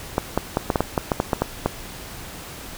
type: clicks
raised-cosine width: 1 ms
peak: -4 dBFS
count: 12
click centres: 0.181 / 0.376 / 0.571 / 0.702 / 0.758 / 0.806 / 0.978 / 1.118 / 1.201 / 1.332 / 1.42 / 1.66 s
effects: pink hiss -37 dBFS RMS until 2.77 s